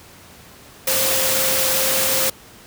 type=tone in noise; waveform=sine; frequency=528 Hz; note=C5; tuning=16 cents sharp; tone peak=-25 dBFS; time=0.87-2.3 s; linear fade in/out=5 ms; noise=white; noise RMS=-19 dBFS; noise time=0.87-2.3 s; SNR=-9 dB; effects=pink hiss -44 dBFS RMS until 2.66 s + high-pass 60 Hz 12 dB/octave